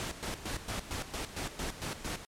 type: noise with tremolo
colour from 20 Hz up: pink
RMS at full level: -36 dBFS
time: 0-2.25 s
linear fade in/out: 0 ms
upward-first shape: square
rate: 4.4 Hz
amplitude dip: 70%
effects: low-pass 10000 Hz 12 dB/octave + MP3 96 kbps